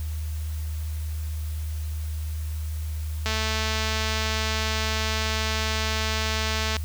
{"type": "click train", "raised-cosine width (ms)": 0.2, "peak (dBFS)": -10, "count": 769, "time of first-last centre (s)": [3.26, 6.767], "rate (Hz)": 219, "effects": ["added 77 Hz sine -27 dBFS peak until 6.84 s", "white hiss -46 dBFS RMS until 6.84 s"]}